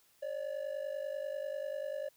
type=ring-modulated tone; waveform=triangle; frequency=573 Hz; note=D5; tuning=43 cents flat; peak=-31 dBFS; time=0.22-2.09 s; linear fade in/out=10 ms; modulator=25.1 Hz; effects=white hiss -68 dBFS RMS until 2.16 s